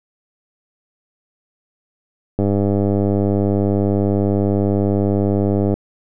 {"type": "click train", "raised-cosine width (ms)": 2, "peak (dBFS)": -5, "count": 336, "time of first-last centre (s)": [2.39, 5.74], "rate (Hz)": 100, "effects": []}